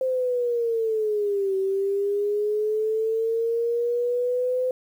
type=linear two-way sweep; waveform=sine; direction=down then up; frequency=523.3 to 382.5 to 511 Hz; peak=-21 dBFS; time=0.01-4.71 s; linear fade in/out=2 ms; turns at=1.56 s; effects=9-bit